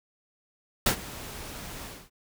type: noise with ADSR envelope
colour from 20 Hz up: pink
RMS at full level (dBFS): -20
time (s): 0.86-2.1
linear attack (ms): 5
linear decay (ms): 89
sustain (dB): -20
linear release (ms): 250
effects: none